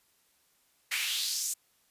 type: noise with high-pass filter sweep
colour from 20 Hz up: pink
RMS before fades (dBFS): -32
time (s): 0.91-1.54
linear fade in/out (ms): 10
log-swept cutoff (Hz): 2000 to 7600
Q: 2.7
effects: white hiss -69 dBFS RMS until 1.9 s + resampled to 32000 Hz